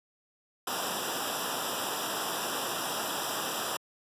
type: noise with comb filter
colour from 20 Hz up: pink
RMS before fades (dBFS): -33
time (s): 0.67-3.77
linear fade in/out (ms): 5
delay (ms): 0.46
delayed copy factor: -1
effects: high-pass 150 Hz 12 dB/octave + resampled to 32000 Hz